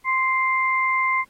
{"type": "tone pair together", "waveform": "sine", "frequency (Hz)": [1046.5, 2093], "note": ["C6", "C7"], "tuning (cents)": [0, 0], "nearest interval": "octave", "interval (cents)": 1200, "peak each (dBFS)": -21, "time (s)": [0.04, 1.25], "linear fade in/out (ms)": 50, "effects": ["pink hiss -60 dBFS RMS until 1.29 s", "AAC 48 kbps"]}